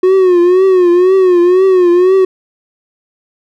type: tone with vibrato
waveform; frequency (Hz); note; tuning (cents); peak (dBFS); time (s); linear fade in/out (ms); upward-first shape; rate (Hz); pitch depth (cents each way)
triangle; 364.9; F#4; -24; -3; 0.03-2.25; 5; triangle; 2; 100
effects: none